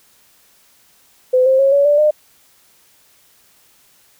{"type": "tone with pitch steps", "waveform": "sine", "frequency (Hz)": [509, 526.9, 545.5, 564.8, 584.7, 605.3], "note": ["C5", "C5", "C#5", "C#5", "D5", "D#5"], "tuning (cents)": [-48, 12, -28, 32, -8, -48], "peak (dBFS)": -9, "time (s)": [1.33, 2.11], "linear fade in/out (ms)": 10, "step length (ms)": 130, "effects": ["white hiss -53 dBFS RMS until 4.19 s"]}